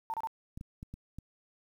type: tone bursts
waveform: sine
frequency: 898 Hz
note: A5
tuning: 35 cents sharp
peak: -32 dBFS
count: 3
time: 0.1-0.272 s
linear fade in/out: 0 ms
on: 38 ms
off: 29 ms
type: clicks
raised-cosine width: 5 ms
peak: -30 dBFS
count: 5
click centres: 0.575 / 0.611 / 0.829 / 0.94 / 1.186 s
effects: 10-bit